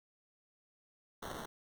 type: noise with sample-and-hold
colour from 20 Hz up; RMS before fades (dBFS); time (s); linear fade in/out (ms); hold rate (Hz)
white; -44; 1.22-1.46; 10; 2450
effects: none